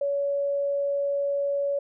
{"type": "tone", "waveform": "sine", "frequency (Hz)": 564, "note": "C#5", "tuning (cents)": 30, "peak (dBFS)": -23, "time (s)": [0.01, 1.79], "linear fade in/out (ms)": 5, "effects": []}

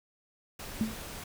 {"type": "noise", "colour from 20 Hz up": "pink", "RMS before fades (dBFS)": -42, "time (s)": [0.59, 1.24], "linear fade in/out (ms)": 5}
{"type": "tone with exponential decay", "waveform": "sine", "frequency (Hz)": 220, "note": "A3", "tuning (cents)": 0, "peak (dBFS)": -22, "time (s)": [0.81, 1.02], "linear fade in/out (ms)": 0, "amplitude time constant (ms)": 44}
{"effects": []}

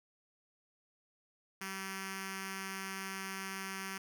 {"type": "tone with notch filter", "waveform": "5% pulse", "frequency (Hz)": 192.6, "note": "G3", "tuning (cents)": -30, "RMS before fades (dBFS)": -42, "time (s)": [1.61, 3.98], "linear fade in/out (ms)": 5, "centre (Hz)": 600, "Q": 0.72, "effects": []}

